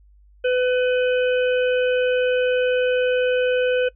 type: harmonic tone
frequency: 502 Hz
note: B4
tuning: 28 cents sharp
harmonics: 1 / 3 / 5 / 6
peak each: -17 / -27 / -31 / -33 dBFS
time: 0.44-3.89 s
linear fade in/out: 10 ms
effects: noise-tail reverb RT60 0.1 s tail -22 dB re dry + added 50 Hz sine -49 dBFS peak until 3.95 s